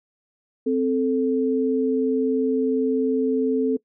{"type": "tone pair together", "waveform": "sine", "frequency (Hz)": [260.8, 439.3], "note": ["C4", "A4"], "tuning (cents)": [-5, -3], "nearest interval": "major sixth", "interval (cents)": 902, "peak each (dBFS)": -21, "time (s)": [0.66, 3.77], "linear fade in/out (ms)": 10, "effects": ["noise-tail reverb RT60 0.1 s tail -21 dB re dry"]}